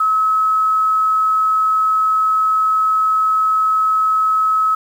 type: tone with quantisation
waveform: sine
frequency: 1287 Hz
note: E6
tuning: 42 cents flat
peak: -12 dBFS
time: 0-4.75 s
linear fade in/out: 5 ms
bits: 7
effects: none